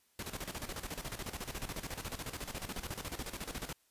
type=noise with tremolo; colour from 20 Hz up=pink; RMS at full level=-40 dBFS; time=0.19-3.73 s; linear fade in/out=2 ms; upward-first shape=square; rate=14 Hz; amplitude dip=70%; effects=white hiss -72 dBFS RMS until 3.9 s + resampled to 32000 Hz